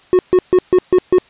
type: tone bursts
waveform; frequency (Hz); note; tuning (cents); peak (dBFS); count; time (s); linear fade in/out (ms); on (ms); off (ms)
triangle; 366; F#4; -19; -5; 6; 0.13-1.184; 0; 59; 140
effects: white hiss -48 dBFS RMS until 1.29 s + resampled to 8000 Hz